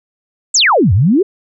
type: exponential two-way sweep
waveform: sine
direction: down then up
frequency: 8180 to 84.3 to 425.3 Hz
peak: -7 dBFS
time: 0.54-1.23 s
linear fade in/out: 10 ms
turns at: 0.93 s
effects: none